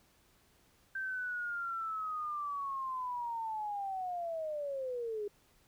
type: linear sweep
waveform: sine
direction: down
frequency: 1568 to 403.7 Hz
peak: -35 dBFS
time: 0.95-5.28 s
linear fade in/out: 5 ms
effects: pink hiss -68 dBFS RMS until 5.67 s